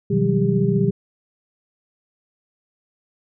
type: tone cluster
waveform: sine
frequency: 125 / 155.7 / 181.2 / 196.3 / 399.2 Hz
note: B2 / D#3 / F#3 / G3 / G4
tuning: +21 / +2 / -36 / +3 / +32 cents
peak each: -22 dBFS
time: 0.1-0.91 s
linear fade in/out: 10 ms
effects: none